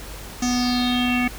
square tone with low-pass filter sweep, 246.9 Hz, B3, in tune, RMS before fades -21 dBFS, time 0.42-1.28 s, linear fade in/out 5 ms, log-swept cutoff 6400 to 2300 Hz, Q 6.8, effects added 50 Hz sine -36 dBFS peak until 1.38 s + pink hiss -38 dBFS RMS until 1.38 s

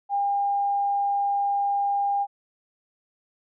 sine tone, 804 Hz, G5, 44 cents sharp, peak -21 dBFS, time 0.09-2.27 s, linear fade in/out 50 ms, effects none

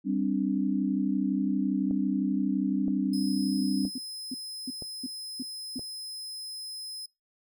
sine chord, G suspended fourth, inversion none, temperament equal, 196 / 261.6 / 293.7 Hz, G3 / C4 / D4, 0 / 0 / 0 cents, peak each -29 dBFS, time 0.04-3.9 s, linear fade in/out 50 ms
click train, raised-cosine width 2 ms, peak -27 dBFS, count 5, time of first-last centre 1.91-5.793 s, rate 1.03 Hz
sawtooth tone, 5100 Hz, D#8, 42 cents sharp, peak -34 dBFS, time 3.13-7.06 s, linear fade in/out 5 ms
sine tone bursts, 256.7 Hz, C4, 33 cents flat, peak -31 dBFS, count 7, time 3.59-5.787 s, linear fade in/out 5 ms, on 31 ms, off 330 ms
effects noise-tail reverb RT60 0.2 s tail -22 dB re dry

